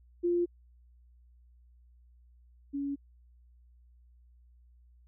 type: tone pair in turn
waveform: sine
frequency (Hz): 348.5 / 281.1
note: F4 / C#4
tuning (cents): -4 / +24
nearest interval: major third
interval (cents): 372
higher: first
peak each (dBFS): -25 / -31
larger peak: first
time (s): 0.23-0.46 / 2.73-2.96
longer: neither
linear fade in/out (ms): 20
effects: added 60 Hz sine -57 dBFS peak until 5.07 s